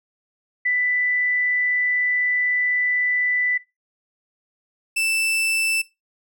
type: tone pair in turn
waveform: sine / 40% pulse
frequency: 1986 / 2651 Hz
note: B6 / E7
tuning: +9 / +9 cents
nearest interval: perfect fourth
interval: 500 cents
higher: second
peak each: -18 / -18 dBFS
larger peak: neither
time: 0.65-3.58 / 4.96-5.82 s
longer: first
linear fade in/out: 10 ms
effects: noise-tail reverb RT60 0.2 s tail -17 dB re dry